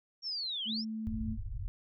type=linear two-way sweep; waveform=sine; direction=down then up; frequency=5588 to 2929 to 5588 Hz; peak=-34 dBFS; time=0.22-0.85 s; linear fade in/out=50 ms; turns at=0.66 s
type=tone; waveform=sine; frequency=220 Hz; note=A3; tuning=in tune; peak=-35 dBFS; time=0.65-1.38 s; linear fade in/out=50 ms
type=low-pass noise; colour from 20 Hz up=pink; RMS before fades=-38 dBFS; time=1.07-1.68 s; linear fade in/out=0 ms; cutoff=120 Hz; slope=96 dB/octave
effects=none